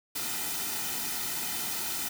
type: noise with comb filter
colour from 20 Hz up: white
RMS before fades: -33 dBFS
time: 0.15-2.09 s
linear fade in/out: 10 ms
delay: 1.8 ms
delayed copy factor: -0.7
effects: none